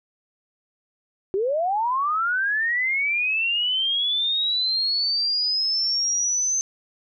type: linear sweep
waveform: sine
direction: up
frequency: 366.1 to 6240 Hz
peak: -20 dBFS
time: 1.34-6.61 s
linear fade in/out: 0 ms
effects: none